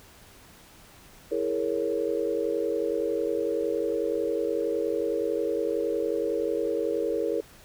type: chord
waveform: sine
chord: A# half-diminished seventh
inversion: second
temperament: equal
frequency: 329.6 / 415.3 / 466.2 / 554.4 Hz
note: E4 / G#4 / A#4 / C#5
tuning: 0 / 0 / 0 / 0 cents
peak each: -32 / -30 / -28 / -32 dBFS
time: 1.31-7.41 s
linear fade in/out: 10 ms
effects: pink hiss -52 dBFS RMS until 7.64 s